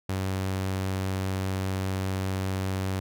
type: tone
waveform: sawtooth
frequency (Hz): 95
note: F#2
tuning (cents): +46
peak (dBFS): -23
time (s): 0.09-3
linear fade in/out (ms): 5
effects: none